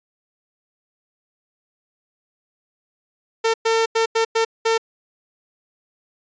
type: tone bursts at uneven times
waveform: sawtooth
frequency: 451.8 Hz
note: A4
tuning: 46 cents sharp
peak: -12 dBFS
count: 6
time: 3.44-3.54 / 3.65-3.86 / 3.95-4.06 / 4.15-4.25 / 4.35-4.45 / 4.65-4.78 s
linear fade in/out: 10 ms
effects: resampled to 16000 Hz